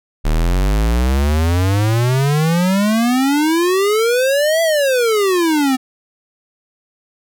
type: exponential two-way sweep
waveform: square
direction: up then down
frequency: 37 to 670 to 253.8 Hz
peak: -13 dBFS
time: 0.24-5.77 s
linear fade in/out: 20 ms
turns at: 4.62 s
effects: none